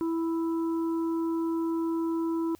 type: harmonic tone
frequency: 329.6 Hz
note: E4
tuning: in tune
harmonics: 1 / 3 / 4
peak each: -26 / -39 / -47 dBFS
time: 0.01-2.55 s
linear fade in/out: 0 ms
effects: added 85 Hz sine -62 dBFS peak until 2.59 s + white hiss -62 dBFS RMS until 2.59 s